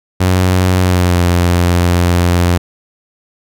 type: tone with pitch glide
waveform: sawtooth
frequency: 92 to 87.69 Hz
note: F#2 to F2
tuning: -9 to +8 cents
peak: -5 dBFS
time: 0.2-2.58 s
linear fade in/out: 10 ms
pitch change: -83 cents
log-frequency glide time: 0.81-1.2 s
effects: none